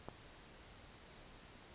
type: click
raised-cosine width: 1 ms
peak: -30 dBFS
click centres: 0.086 s
effects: pink hiss -58 dBFS RMS until 1.74 s + resampled to 8000 Hz